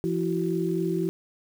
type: tone cluster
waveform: sine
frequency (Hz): 170.5 / 332.7 / 376.5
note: F3 / E4 / F#4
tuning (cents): -41 / +16 / +30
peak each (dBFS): -28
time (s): 0.04-1.09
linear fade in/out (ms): 0
effects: 8-bit